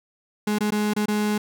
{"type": "tone with dropouts", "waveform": "35% pulse", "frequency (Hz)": 210, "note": "G#3", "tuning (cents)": 19, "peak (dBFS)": -19, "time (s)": [0.47, 1.38], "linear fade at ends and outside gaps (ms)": 5, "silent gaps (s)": [[0.586, 0.606], [0.706, 0.72], [0.936, 0.963], [1.058, 1.082]], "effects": []}